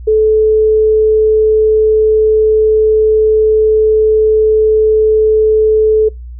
sine tone, 434 Hz, A4, 24 cents flat, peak -6 dBFS, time 0.07-6.09 s, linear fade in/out 10 ms, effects noise-tail reverb RT60 0.2 s tail -26 dB re dry + added 60 Hz sine -25 dBFS peak until 6.39 s

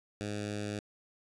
10% pulse tone with notch filter, 104 Hz, G#2, 3 cents sharp, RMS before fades -37 dBFS, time 0.21-0.79 s, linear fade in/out 0 ms, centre 1000 Hz, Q 1.1, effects resampled to 22050 Hz

